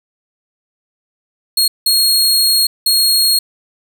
sawtooth tone bursts at uneven times, 4283 Hz, C8, 40 cents sharp, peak -7 dBFS, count 3, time 1.57-1.68 / 1.86-2.67 / 2.86-3.39 s, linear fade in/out 5 ms, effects none

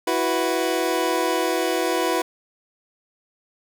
25% pulse chord, E suspended second, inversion none, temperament equal, 329.6 / 370 / 493.9 Hz, E4 / F#4 / B4, 0 / 0 / 0 cents, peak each -21 dBFS, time 0.07-2.22 s, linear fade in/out 5 ms, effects none

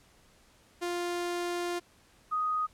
sawtooth / sine tone pair in turn, 350 / 1247.3 Hz, F4 / D#6, +4 / +4 cents, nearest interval octave + minor seventh, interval 2200 cents, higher second, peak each -27 dBFS, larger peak neither, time 0.81-1.8 / 2.31-2.67 s, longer first, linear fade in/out 20 ms, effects pink hiss -62 dBFS RMS until 2.73 s + low-pass 11000 Hz 12 dB/octave

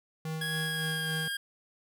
square tone with tremolo, 158.6 Hz, D#3, 33 cents sharp, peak -33 dBFS, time 0.25-1.28 s, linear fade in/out 2 ms, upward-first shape sine, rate 3.6 Hz, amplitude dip 40%
25% pulse tone with pitch glide, 1661.2 to 1616.7 Hz, G#6 to G#6, 0 to -47 cents, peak -28 dBFS, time 0.41-1.37 s, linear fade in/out 5 ms, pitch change -47 cents, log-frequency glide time 0.58-1.07 s
effects none

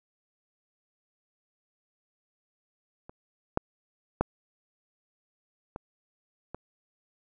clicks, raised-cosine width 1 ms, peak -30 / -10 / -9 / -23 / -23 dBFS, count 5, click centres 3.095 / 3.574 / 4.21 / 5.761 / 6.546 s, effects none

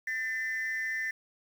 sine tone pair together, 1790 / 2024 Hz, A6 / B6, +29 / +42 cents, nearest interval major second, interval 213 cents, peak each -30 / -33 dBFS, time 0.07-1.11 s, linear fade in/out 5 ms, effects tanh soft clip ceiling -27 dBFS + 9-bit

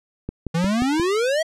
click train, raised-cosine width 3 ms, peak -14 dBFS, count 5, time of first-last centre 0.29-0.998 s, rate 5.65 Hz
square exponential sweep, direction up, 159.2 to 660 Hz, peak -19 dBFS, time 0.54-1.43 s, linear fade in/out 10 ms
effects low-pass 8000 Hz 12 dB/octave

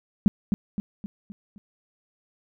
sine tone with echo, 203.2 Hz, G#3, 38 cents flat, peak -12 dBFS, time 0.26-0.28 s, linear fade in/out 0 ms, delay 260 ms, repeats 5, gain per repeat -6 dB, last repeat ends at 1.58 s, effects none

